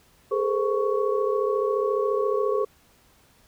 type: tone cluster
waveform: sine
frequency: 414.3 / 448.6 / 515 / 1113 Hz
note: G#4 / A4 / C5 / C#6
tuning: -4 / +34 / -28 / +7 cents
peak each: -24 / -28 / -27 / -30 dBFS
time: 0.31-2.65 s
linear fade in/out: 10 ms
effects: pink hiss -59 dBFS RMS until 3.47 s